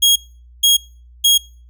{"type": "tone bursts", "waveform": "sawtooth", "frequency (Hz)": 3284, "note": "G#7", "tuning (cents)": -20, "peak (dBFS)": -6, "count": 3, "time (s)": [0.02, 1.38], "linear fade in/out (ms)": 10, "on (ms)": 140, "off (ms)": 470, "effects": ["noise-tail reverb RT60 0.4 s tail -25 dB re dry", "added 60 Hz sine -41 dBFS peak until 1.69 s"]}